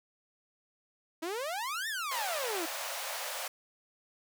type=exponential two-way sweep; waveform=sawtooth; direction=up then down; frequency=311.1 to 1848 to 311.1 Hz; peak=-30 dBFS; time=1.22-2.66 s; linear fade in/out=10 ms; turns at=1.88 s
type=high-pass noise; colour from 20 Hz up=pink; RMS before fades=-38 dBFS; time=2.11-3.48 s; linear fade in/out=5 ms; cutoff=510 Hz; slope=96 dB/octave
effects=none